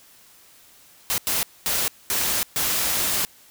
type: noise bursts at uneven times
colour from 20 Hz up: white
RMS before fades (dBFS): -23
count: 5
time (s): 1.1-1.18 / 1.27-1.43 / 1.66-1.88 / 2.1-2.43 / 2.56-3.25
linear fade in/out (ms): 0
effects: white hiss -52 dBFS RMS until 3.5 s